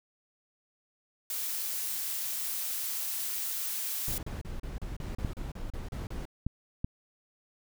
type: noise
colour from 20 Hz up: blue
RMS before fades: -34 dBFS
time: 1.3-4.18 s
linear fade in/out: 2 ms
type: noise bursts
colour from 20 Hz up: brown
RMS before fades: -37 dBFS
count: 12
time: 4.08-6.254 s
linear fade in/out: 2 ms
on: 150 ms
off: 34 ms
type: clicks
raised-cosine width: 5 ms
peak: -18 dBFS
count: 3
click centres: 5.248 / 6.466 / 6.845 s
effects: none